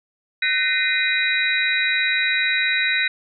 sine tone cluster, 1516 / 1853 / 2058 / 2460 / 3880 Hz, F#6 / A#6 / C7 / D#7 / B7, +42 / -11 / -29 / -20 / -31 cents, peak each -24 dBFS, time 0.42-3.08 s, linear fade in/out 5 ms, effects none

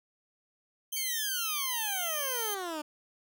5% pulse tone, 3136 Hz, G7, in tune, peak -24 dBFS, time 0.92-2.55 s, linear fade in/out 10 ms
15% pulse exponential sweep, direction down, 2288 to 293.7 Hz, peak -28 dBFS, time 0.96-2.82 s, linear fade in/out 10 ms
effects none

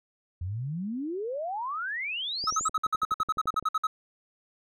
sine exponential sweep, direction up, 82.8 to 8070 Hz, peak -30 dBFS, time 0.41-2.69 s, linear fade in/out 5 ms
click train, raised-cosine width 2 ms, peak -30 dBFS, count 15, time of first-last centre 2.44-3.626 s, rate 11.8 Hz
triangle tone bursts, 1280 Hz, D#6, 49 cents sharp, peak -21 dBFS, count 16, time 2.47-3.87 s, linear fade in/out 5 ms, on 35 ms, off 56 ms
effects none

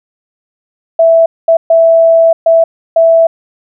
sine tone bursts at uneven times, 659.3 Hz, E5, in tune, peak -3 dBFS, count 5, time 0.99-1.26 / 1.48-1.57 / 1.7-2.33 / 2.46-2.64 / 2.96-3.27 s, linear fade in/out 5 ms, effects none

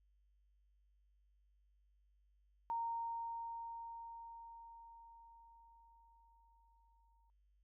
sine tone with exponential decay, 925 Hz, A#5, 14 cents flat, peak -36 dBFS, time 2.7-7.3 s, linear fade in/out 0 ms, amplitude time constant 1000 ms, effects added 50 Hz sine -70 dBFS peak until 7.63 s

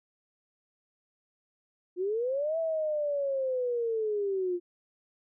sine linear two-way sweep, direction up then down, 346.6 to 660 to 346.6 Hz, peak -27 dBFS, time 1.96-4.6 s, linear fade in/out 50 ms, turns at 2.58 s, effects none

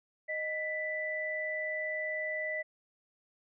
sine tone pair together, 621.1 / 1982 Hz, D#5 / B6, -3 / +6 cents, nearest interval octave + minor sixth, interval 2009 cents, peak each -37 / -34 dBFS, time 0.28-2.63 s, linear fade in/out 20 ms, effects none

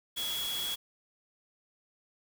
sine tone in noise, 3350 Hz, G#7, 14 cents sharp, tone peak -33 dBFS, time 0.16-0.76 s, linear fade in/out 20 ms, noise white, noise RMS -39 dBFS, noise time 0.16-0.76 s, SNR +3 dB, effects none

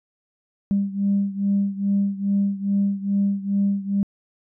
sine beating tone pair, 198.5 / 200.9 Hz, G3 / G3, +22 / +43 cents, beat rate 2.4 Hz, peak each -20 / -23 dBFS, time 0.71-4.03 s, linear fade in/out 0 ms, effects tanh soft clip ceiling -12 dBFS

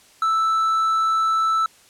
triangle tone, 1318.5 Hz, E6, in tune, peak -15 dBFS, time 0.22-1.66 s, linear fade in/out 2 ms, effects white hiss -52 dBFS RMS until 1.89 s + low-pass 10000 Hz 12 dB/octave

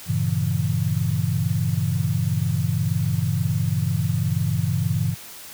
sine chord, G diminished seventh, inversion none, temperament equal, 98 / 116.54 / 138.59 / 164.81 Hz, G2 / Bb2 / Db3 / Fb3, 0 / 0 / 0 / 0 cents, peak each -25 dBFS, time 0.06-5.16 s, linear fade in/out 50 ms, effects white hiss -40 dBFS RMS until 5.53 s

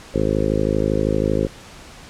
harmonic tone, 52.7 Hz, G#1, 26 cents sharp, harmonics 1 / 2 / 3 / 4 / 5 / 6 / 7 / 8 / 9 / 10, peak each -26 / -26 / -26 / -26 / -26 / -26 / -26 / -26 / -26 / -26 dBFS, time 0.14-1.47 s, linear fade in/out 5 ms, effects pink hiss -41 dBFS RMS until 2.09 s + low-pass 8000 Hz 12 dB/octave

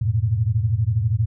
sine tone cluster, 86.4 / 108.2 / 120.6 Hz, F2 / A2 / B2, -18 / -29 / -41 cents, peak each -26 / -19 / -23 dBFS, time 0.01-1.26 s, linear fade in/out 10 ms, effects none

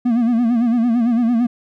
triangle tone with vibrato, 235.6 Hz, A#3, 19 cents sharp, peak -11 dBFS, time 0.05-1.47 s, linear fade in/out 10 ms, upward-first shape sine, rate 8.9 Hz, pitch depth 91 cents each way, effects none

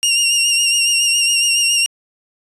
20% pulse tone with vibrato, 2794 Hz, F7, in tune, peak -7 dBFS, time 0.03-1.86 s, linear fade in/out 0 ms, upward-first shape sine, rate 7.2 Hz, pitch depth 37 cents each way, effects resampled to 24000 Hz

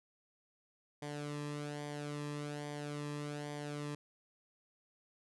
sawtooth tone with flanger, 146.83 Hz, D3, in tune, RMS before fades -42 dBFS, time 1.02-3.95 s, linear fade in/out 5 ms, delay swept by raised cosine 0.74 to 1.38 ms, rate 1.2 Hz, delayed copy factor -0.65, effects resampled to 24000 Hz

